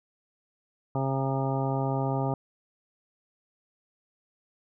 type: harmonic tone with a mistuned harmonic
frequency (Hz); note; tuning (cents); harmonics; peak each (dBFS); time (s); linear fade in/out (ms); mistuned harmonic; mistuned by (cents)
134.9; C#3; -47; 1 / 2 / 3 / 4 / 5 / 6 / 7 / 9; -28 / -33 / -35 / -36 / -35 / -35 / -37 / -41; 0.95-2.34; 2; 7; -19
effects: none